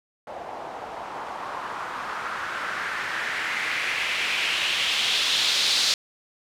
blue noise with low-pass filter sweep, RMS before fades -27 dBFS, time 0.27-5.94 s, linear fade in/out 2 ms, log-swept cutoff 680 to 4300 Hz, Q 2.5, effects none

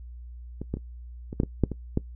clicks, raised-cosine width 3 ms, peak -20 / -15 / -24 / -21 / -9 / -13 / -7 / -18 / -10 dBFS, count 9, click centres 0.616 / 0.74 / 0.77 / 1.329 / 1.401 / 1.434 / 1.637 / 1.717 / 1.974 s, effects noise-tail reverb RT60 0.1 s tail -20 dB re dry + added 60 Hz sine -39 dBFS peak until 2.15 s

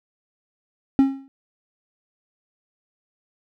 triangle tone with exponential decay, 270.8 Hz, C#4, 40 cents flat, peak -7 dBFS, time 0.99-1.28 s, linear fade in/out 0 ms, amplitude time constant 62 ms, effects none

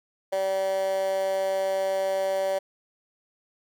15% pulse tone with high-pass filter, 192.3 Hz, G3, 33 cents flat, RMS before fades -26 dBFS, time 0.32-2.59 s, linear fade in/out 10 ms, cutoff 580 Hz, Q 4.9, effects none

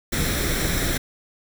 pink noise with comb filter, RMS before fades -23 dBFS, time 0.12-0.98 s, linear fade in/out 10 ms, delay 0.53 ms, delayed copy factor +0.6, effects none

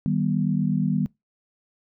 sine chord, Eb augmented, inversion none, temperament just, 155.56 / 194.45 / 243.1 Hz, Eb3 / G3 / B3, 0 / -14 / -27 cents, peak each -24 / -24 / -26 dBFS, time 0.06-1.06 s, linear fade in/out 0 ms, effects noise-tail reverb RT60 0.2 s tail -24 dB re dry

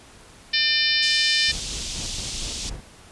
harmonic tone, 600 Hz, D5, 37 cents sharp, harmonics 3 / 4 / 5 / 6 / 7 / 8 / 9, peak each -26 / -26 / -26 / -26 / -26 / -26 / -26 dBFS, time 0.53-1.52 s, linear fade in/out 10 ms
white band-pass noise, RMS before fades -32 dBFS, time 1.02-2.7 s, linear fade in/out 10 ms, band 2900 to 7100 Hz, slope 24 dB/octave
brown noise with tremolo, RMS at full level -33 dBFS, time 1.48-2.81 s, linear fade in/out 10 ms, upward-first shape square, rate 4.3 Hz, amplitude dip 40%
effects pink hiss -48 dBFS RMS until 3.11 s + resampled to 24000 Hz

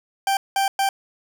40% pulse tone bursts at uneven times, 784 Hz, G5, in tune, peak -17 dBFS, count 3, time 0.27-0.37 / 0.56-0.68 / 0.79-0.89 s, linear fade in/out 2 ms, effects none

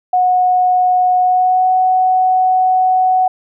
sine tone with pitch glide, 731 to 743.3 Hz, F#5 to F#5, -21 to +8 cents, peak -9 dBFS, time 0.13-3.28 s, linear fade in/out 5 ms, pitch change +29 cents, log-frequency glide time 1.2-1.7 s, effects none

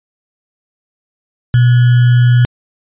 sine tone with sample-and-hold, 122.2 Hz, B2, 18 cents flat, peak -5 dBFS, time 1.54-2.45 s, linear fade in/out 0 ms, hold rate 1575 Hz, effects resampled to 8000 Hz

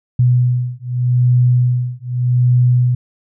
sine beating tone pair, 123.47 / 124.3 Hz, B2 / B2, 0 / +12 cents, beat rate 0.83 Hz, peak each -14 dBFS, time 0.19-2.95 s, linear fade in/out 5 ms, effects none

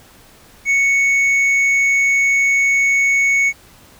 sine tone with hard clipping, 2217 Hz, C#7, in tune, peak -13 dBFS, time 0.65-3.53 s, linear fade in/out 50 ms, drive 4 dB, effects pink hiss -46 dBFS RMS until 3.99 s

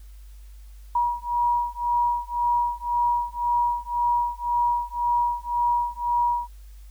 sine beating tone pair, 958 / 959.9 Hz, A#5 / B5, +47 / -50 cents, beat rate 1.9 Hz, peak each -24 dBFS, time 0.95-6.48 s, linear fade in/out 5 ms, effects added 50 Hz sine -41 dBFS peak until 6.9 s + white hiss -60 dBFS RMS until 6.9 s

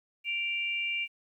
sine tone pair together, 2349 / 2793 Hz, D7 / F7, 0 / -1 cents, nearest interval minor third, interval 299 cents, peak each -31 / -33 dBFS, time 0.24-1.08 s, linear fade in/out 50 ms, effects 11-bit

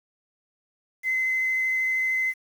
sine tone with vibrato, 2051 Hz, C7, 35 cents flat, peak -21 dBFS, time 1.03-2.34 s, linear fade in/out 50 ms, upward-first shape triangle, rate 13 Hz, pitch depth 10 cents each way, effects tanh soft clip ceiling -17 dBFS + 8-bit

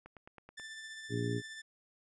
click train, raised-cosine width 0.5 ms, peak -36 dBFS, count 6, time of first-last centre 0.06-0.598 s, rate 9.3 Hz
sawtooth tone with tremolo, 1769 Hz, A6, 9 cents sharp, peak -40 dBFS, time 0.57-1.62 s, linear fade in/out 10 ms, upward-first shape sine, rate 15 Hz, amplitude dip 30%
harmonic tone, 58.27 Hz, A#1, in tune, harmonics 2 / 3 / 4 / 5 / 6 / 7, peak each -35 / -42 / -42 / -39 / -46 / -38 dBFS, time 1.09-1.42 s, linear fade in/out 50 ms
effects resampled to 22050 Hz

